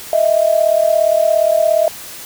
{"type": "tone pair together", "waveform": "sine", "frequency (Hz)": [625.8, 663], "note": ["D#5", "E5"], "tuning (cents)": [10, 10], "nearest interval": "minor second", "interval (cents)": 100, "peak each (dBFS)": -13, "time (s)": [0.13, 1.88], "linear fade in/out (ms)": 2, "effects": ["white hiss -32 dBFS RMS until 2.25 s"]}